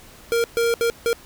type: tone bursts at uneven times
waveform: square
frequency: 466.2 Hz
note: A#4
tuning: in tune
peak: -18 dBFS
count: 4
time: 0.32-0.44 / 0.57-0.74 / 0.81-0.9 / 1.06-1.13 s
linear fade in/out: 0 ms
effects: pink hiss -46 dBFS RMS until 1.25 s